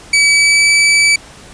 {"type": "tone with pitch glide", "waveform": "sawtooth", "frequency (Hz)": [2288, 2303], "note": ["D7", "D7"], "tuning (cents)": [-46, -34], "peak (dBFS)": -4, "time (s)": [0.13, 1.16], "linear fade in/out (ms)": 5, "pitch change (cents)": 12, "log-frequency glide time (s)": [0.32, 0.66], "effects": ["pink hiss -37 dBFS RMS until 1.53 s", "resampled to 22050 Hz"]}